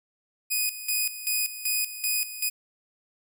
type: tone with tremolo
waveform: 5% pulse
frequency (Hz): 2489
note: D#7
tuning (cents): 0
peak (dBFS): -14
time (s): 0.5-2.5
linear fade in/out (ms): 20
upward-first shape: square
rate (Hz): 2.6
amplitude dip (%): 75
effects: none